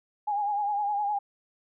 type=tone with vibrato; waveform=sine; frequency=822 Hz; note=G#5; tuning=18 cents flat; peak=-25 dBFS; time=0.27-1.19 s; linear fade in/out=10 ms; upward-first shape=sine; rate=9.8 Hz; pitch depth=51 cents each way; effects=none